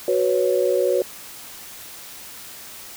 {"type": "chord", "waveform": "sine", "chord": "F# suspended fourth", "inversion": "none", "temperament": "equal", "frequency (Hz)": [370, 493.9, 554.4], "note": ["F#4", "B4", "C#5"], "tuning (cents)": [0, 0, 0], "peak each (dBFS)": -21, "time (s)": [0.08, 1.02], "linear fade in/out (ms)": 2, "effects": ["white hiss -39 dBFS RMS until 2.96 s"]}